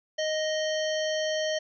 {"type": "harmonic tone", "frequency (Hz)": 622.3, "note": "D#5", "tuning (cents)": 0, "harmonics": [1, 3, 5, 7, 9, 10], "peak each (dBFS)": [-27, -35, -35, -41, -40, -44], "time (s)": [0.18, 1.59], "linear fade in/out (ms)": 10, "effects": []}